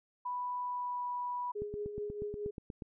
sine tone with pitch glide, 987.8 to 981 Hz, B5 to B5, 0 to -12 cents, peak -34 dBFS, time 0.25-1.52 s, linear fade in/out 10 ms, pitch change -12 cents, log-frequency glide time 0.62-1.06 s
sine tone with tremolo, 415.3 Hz, G#4, in tune, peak -34 dBFS, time 1.55-2.51 s, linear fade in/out 10 ms, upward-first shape triangle, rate 4.7 Hz, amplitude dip 60%
click train, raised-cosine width 3 ms, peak -29 dBFS, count 11, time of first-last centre 1.62-2.822 s, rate 8.32 Hz
effects none

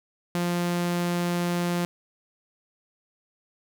sawtooth tone, 174.61 Hz, F3, in tune, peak -20 dBFS, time 0.35-1.85 s, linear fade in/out 0 ms, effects none

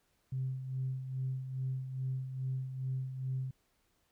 sine tone with tremolo, 130.81 Hz, C3, in tune, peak -31 dBFS, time 0.32-3.51 s, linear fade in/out 5 ms, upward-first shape sine, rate 2.4 Hz, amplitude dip 60%, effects tanh soft clip ceiling -27 dBFS + pink hiss -75 dBFS RMS until 4.11 s

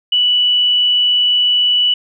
sine tone, 2958 Hz, F#7, 1 cent flat, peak -10 dBFS, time 0.12-1.94 s, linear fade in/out 5 ms, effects none

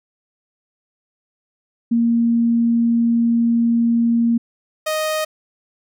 sine / sawtooth tone pair in turn, 233.1 / 622.3 Hz, A#3 / D#5, 0 / 0 cents, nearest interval octave + perfect fourth, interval 1700 cents, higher second, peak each -13 / -15 dBFS, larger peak first, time 1.91-4.38 / 4.86-5.25 s, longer first, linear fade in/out 10 ms, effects none

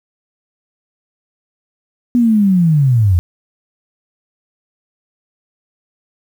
sine linear sweep, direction down, 246.9 to 82.41 Hz, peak -8 dBFS, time 2.15-3.19 s, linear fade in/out 0 ms, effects 7-bit

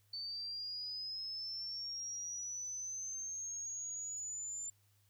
sine linear sweep, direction up, 4516 to 7200 Hz, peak -40 dBFS, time 0.13-4.7 s, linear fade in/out 5 ms, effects added 101 Hz sine -70 dBFS peak until 5.09 s + white hiss -75 dBFS RMS until 5.09 s

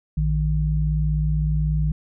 sine tone pair together, 57.53 / 153.6 Hz, A#1 / D#3, -22 / -22 cents, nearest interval octave + perfect fourth, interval 1700 cents, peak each -21 dBFS, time 0.17-1.92 s, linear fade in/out 5 ms, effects none

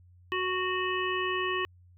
harmonic tone, 369.3 Hz, F#4, 3 cents flat, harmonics 1 / 3 / 5 / 7 / 8, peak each -32 / -32 / -34 / -37 / -37 dBFS, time 0.32-1.65 s, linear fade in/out 0 ms, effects added 89 Hz sine -54 dBFS peak until 1.97 s

